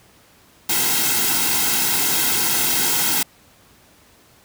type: noise with comb filter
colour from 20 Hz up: white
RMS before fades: -19 dBFS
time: 0.69-3.23 s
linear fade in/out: 5 ms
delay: 1.7 ms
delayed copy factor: -0.75
effects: pink hiss -52 dBFS RMS until 4.44 s + high-pass 60 Hz 12 dB/octave